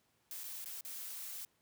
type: noise with dropouts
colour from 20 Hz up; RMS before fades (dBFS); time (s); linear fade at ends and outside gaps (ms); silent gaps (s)
blue; -45; 0.31-1.45; 1; 0.436-0.44 / 0.645-0.658 / 0.809-0.849
effects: pink hiss -75 dBFS RMS until 1.61 s + high-pass 100 Hz 12 dB/octave